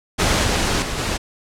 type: noise with level steps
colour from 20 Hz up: pink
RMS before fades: -17 / -19 / -25 / -22 dBFS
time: 0.18-1.18 s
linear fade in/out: 20 ms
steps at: 0.44 / 0.82 / 0.98 s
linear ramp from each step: 2 ms
effects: low-pass 8000 Hz 12 dB/octave